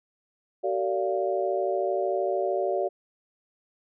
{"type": "tone cluster", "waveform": "sine", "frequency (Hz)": [381.1, 454.2, 579, 696], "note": ["G4", "A#4", "D5", "F5"], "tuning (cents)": [-49, -45, -25, -6], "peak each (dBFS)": [-28, -33, -28, -30], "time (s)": [0.63, 2.89], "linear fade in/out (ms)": 20, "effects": []}